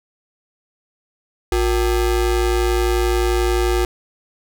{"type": "ring-modulated tone", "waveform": "square", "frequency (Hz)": 207.7, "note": "G#3", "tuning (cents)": 0, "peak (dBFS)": -13, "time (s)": [1.52, 3.85], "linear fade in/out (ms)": 2, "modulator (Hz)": 152, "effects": []}